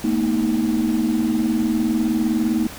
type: tone cluster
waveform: sine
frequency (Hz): 220.3 / 240.1 / 315.5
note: A3 / B3 / D#4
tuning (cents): +2 / -49 / +24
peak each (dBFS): -20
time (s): 0.04-2.67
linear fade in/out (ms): 5
effects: tanh soft clip ceiling -12 dBFS + pink hiss -36 dBFS RMS until 2.78 s